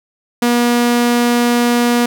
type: tone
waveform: sawtooth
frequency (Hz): 240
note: B3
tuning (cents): -49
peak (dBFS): -7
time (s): 0.42-2.06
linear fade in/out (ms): 5
effects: none